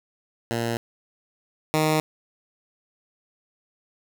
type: tone pair in turn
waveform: 10% pulse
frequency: 116.54 / 155.56 Hz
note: A#2 / D#3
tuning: 0 / 0 cents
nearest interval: perfect fourth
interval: 500 cents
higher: second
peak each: -16 / -11 dBFS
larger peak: second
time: 0.51-0.77 / 1.74-2 s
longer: neither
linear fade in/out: 0 ms
effects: none